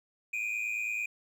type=tone pair together; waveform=triangle; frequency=2370 / 2479 Hz; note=D7 / D#7; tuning=+15 / -7 cents; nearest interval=minor second; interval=78 cents; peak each=-34 / -31 dBFS; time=0.33-1.06 s; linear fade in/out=5 ms; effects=none